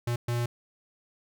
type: tone bursts at uneven times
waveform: square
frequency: 119.6 Hz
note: A#2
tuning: 45 cents sharp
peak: -27 dBFS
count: 2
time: 0.07-0.16 / 0.28-0.46 s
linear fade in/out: 5 ms
effects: none